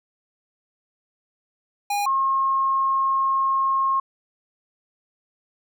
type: tone pair in turn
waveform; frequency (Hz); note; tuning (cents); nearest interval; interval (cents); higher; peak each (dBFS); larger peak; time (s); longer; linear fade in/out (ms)
square / sine; 816 / 1076.7; G#5 / C6; -31 / +49; perfect fourth; 480; second; -22 / -18; second; 1.9-2.06 / 2.06-4; second; 5
effects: none